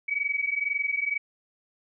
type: tone pair together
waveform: sine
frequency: 2259 / 2281 Hz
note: C#7 / C#7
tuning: +32 / +49 cents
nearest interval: unison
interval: 17 cents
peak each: -28 dBFS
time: 0.08-1.18 s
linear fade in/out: 10 ms
effects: none